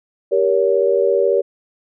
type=chord; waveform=sine; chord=G diminished; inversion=none; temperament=just; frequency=392 / 470.4 / 564.5 Hz; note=G4 / Bb4 / Db5; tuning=0 / +16 / +31 cents; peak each=-17 dBFS; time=0.31-1.42 s; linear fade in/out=20 ms; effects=none